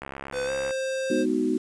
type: click train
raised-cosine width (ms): 0.5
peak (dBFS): -20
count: 48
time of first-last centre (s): 0.02-0.708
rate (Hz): 68.3
type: tone with pitch glide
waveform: square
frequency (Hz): 505 to 528.3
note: B4 to C5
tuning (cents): +39 to +17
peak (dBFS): -27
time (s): 0.32-1.26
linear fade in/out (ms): 50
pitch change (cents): +78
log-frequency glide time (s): 0.45-0.51
type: chord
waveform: sine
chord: G# minor seventh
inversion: none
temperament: equal with one note detuned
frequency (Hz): 207.7 / 246.9 / 311.1 / 371.1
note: G#3 / B3 / D#4 / F#4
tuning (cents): 0 / 0 / 0 / +5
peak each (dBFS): -32 / -26 / -26 / -27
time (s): 1.1-1.58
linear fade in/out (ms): 5
effects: resampled to 22050 Hz + 8-bit